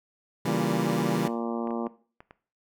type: chord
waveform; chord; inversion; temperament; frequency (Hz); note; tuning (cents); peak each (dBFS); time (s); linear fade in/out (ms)
25% pulse; C# diminished; none; equal; 138.59 / 164.81 / 196; C#3 / E3 / G3; 0 / 0 / 0; -28 / -26 / -27; 0.45-1.28; 5
type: harmonic tone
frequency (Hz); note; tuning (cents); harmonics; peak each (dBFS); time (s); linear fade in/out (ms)
116.54; A#2; 0; 2 / 3 / 4 / 5 / 6 / 7 / 8 / 9 / 10; -30 / -34 / -36 / -38 / -40 / -41 / -42 / -43 / -44; 0.47-1.88; 10
type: clicks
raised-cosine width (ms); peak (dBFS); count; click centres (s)
0.5; -31; 6; 1.286 / 1.673 / 1.707 / 1.867 / 2.205 / 2.309
effects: noise-tail reverb RT60 0.4 s tail -17 dB re dry